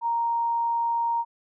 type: tone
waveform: sine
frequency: 932.3 Hz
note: A#5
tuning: in tune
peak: -22 dBFS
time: 0.01-1.25 s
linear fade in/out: 50 ms
effects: none